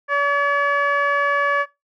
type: tone with low-pass filter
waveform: 15% pulse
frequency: 570 Hz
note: C#5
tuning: 48 cents sharp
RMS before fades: -18 dBFS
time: 0.08-1.66 s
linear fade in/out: 50 ms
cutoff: 1600 Hz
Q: 2.9
effects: noise-tail reverb RT60 0.2 s tail -19 dB re dry